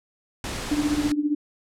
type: noise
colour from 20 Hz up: pink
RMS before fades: -31 dBFS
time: 0.44-1.12 s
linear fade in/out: 2 ms
type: tone with tremolo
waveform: sine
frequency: 295.5 Hz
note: D4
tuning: 11 cents sharp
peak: -17 dBFS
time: 0.71-1.35 s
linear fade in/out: 5 ms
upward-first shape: triangle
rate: 15 Hz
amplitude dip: 85%
effects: low-pass 9000 Hz 12 dB/octave